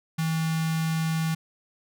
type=tone with notch filter; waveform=square; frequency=161.1 Hz; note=E3; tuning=39 cents flat; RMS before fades=-26 dBFS; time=0.18-1.35 s; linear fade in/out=10 ms; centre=460 Hz; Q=0.63; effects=none